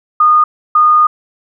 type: tone bursts at uneven times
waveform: sine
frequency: 1226 Hz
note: D#6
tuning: 26 cents flat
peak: -5 dBFS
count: 2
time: 0.2-0.44 / 0.75-1.07 s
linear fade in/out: 5 ms
effects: none